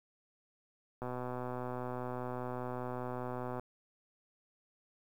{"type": "click train", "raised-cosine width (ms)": 1, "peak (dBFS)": -26, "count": 323, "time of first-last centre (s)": [1.02, 3.596], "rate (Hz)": 125, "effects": ["10-bit"]}